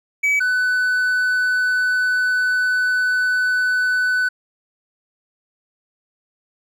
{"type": "tone pair in turn", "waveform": "triangle", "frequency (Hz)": [2283, 1498.6], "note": ["D7", "F#6"], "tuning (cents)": [-50, 22], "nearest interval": "perfect fifth", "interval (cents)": 728, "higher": "first", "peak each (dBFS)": [-13, -14], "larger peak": "first", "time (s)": [[0.23, 0.4], [0.4, 4.29]], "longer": "second", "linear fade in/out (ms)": 10, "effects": []}